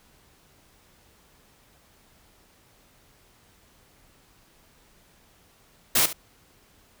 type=noise with echo; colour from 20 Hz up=white; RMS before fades=-20 dBFS; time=5.95-6.06 s; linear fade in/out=5 ms; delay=70 ms; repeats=1; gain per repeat=-14 dB; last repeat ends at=6.13 s; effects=pink hiss -59 dBFS RMS until 7 s